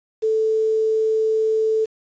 sine tone with quantisation, 439.4 Hz, A4, 2 cents flat, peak -16 dBFS, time 0.22-1.86 s, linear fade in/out 20 ms, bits 7, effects resampled to 16000 Hz

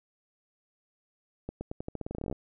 accelerating click train, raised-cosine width 2 ms, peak -22 dBFS, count 18, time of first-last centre 1.49-2.327 s, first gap 120 ms, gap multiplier 0.87, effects none

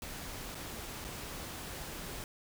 pink noise with dropouts, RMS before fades -43 dBFS, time 0.02-2.24 s, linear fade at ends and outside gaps 1 ms, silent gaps 0.547-0.552 / 1.043-1.048 s, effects none

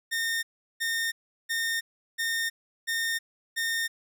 sawtooth tone bursts, 1828 Hz, A#6, 34 cents flat, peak -23 dBFS, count 6, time 0.11-3.88 s, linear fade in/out 20 ms, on 320 ms, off 370 ms, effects none

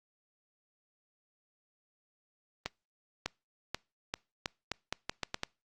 accelerating click train, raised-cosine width 0.2 ms, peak -15 dBFS, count 11, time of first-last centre 2.66-5.434 s, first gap 600 ms, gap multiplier 0.81, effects noise-tail reverb RT60 0.3 s tail -26 dB re dry + Opus 32 kbps

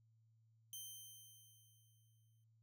10% pulse tone with exponential decay, 3110 Hz, G7, 14 cents flat, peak -39 dBFS, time 0.73-2.44 s, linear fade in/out 1 ms, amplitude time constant 370 ms, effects noise-tail reverb RT60 0.1 s tail -17 dB re dry + added 112 Hz sine -70 dBFS peak until 2.62 s

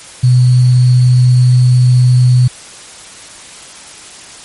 sine tone with sample-and-hold, 125.2 Hz, B2, 24 cents sharp, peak -4 dBFS, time 0.23-2.48 s, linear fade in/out 10 ms, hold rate 4410 Hz, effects white hiss -33 dBFS RMS until 4.44 s + MP3 48 kbps

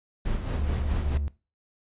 brown noise with tremolo, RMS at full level -27 dBFS, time 0.25-1.18 s, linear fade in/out 10 ms, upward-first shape sine, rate 4.6 Hz, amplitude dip 50%
triangle tone with vibrato, 72.1 Hz, D2, 31 cents flat, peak -24 dBFS, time 0.55-1.28 s, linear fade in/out 0 ms, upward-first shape square, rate 4.1 Hz, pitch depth 8 cents each way
effects noise-tail reverb RT60 0.3 s tail -19 dB re dry + resampled to 8000 Hz

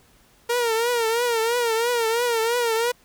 sawtooth tone with vibrato, 466.2 Hz, A#4, in tune, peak -16 dBFS, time 0.49-2.92 s, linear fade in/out 10 ms, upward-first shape triangle, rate 3 Hz, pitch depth 100 cents each way, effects pink hiss -57 dBFS RMS until 3.04 s

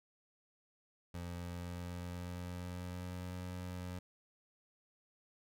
25% pulse tone with pitch glide, 87.2 to 90.12 Hz, F2 to F#2, -2 to -45 cents, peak -38 dBFS, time 1.14-3.99 s, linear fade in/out 5 ms, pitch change +57 cents, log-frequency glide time 1.26-3.31 s, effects none

